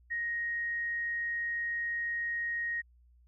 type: tone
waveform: sine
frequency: 1874 Hz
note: A#6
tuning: 9 cents sharp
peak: -31 dBFS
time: 0.1-2.82 s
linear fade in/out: 20 ms
effects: added 60 Hz sine -59 dBFS peak until 3.27 s